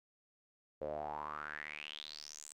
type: tone with band-pass filter sweep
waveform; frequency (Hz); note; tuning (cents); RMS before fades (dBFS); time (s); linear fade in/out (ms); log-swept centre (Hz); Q
sawtooth; 75.2; D2; +42; -45; 0.81-2.53; 10; 510 to 8300; 7.1
effects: none